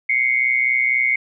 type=tone pair together; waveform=sine; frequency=2093 / 2217 Hz; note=C7 / C#7; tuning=0 / 0 cents; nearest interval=minor second; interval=100 cents; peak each=-18 dBFS; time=0.09-1.16 s; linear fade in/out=5 ms; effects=none